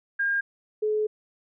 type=tone pair in turn; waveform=sine; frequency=1613 / 427.2 Hz; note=G6 / G#4; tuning=+49 / +49 cents; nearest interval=octave + major seventh; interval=2300 cents; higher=first; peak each=-22 dBFS; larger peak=neither; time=0.19-0.41 / 0.82-1.07 s; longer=second; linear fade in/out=10 ms; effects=none